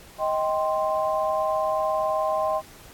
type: chord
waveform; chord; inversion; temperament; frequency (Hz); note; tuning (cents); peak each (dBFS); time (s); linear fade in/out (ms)
sine; C minor; first; just; 627.9 / 784.9 / 1046.5; Eb5 / G5 / C6; +16 / +2 / 0; -24 / -28 / -27; 0.18-2.62; 50
effects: pink hiss -48 dBFS RMS until 2.93 s + AAC 64 kbps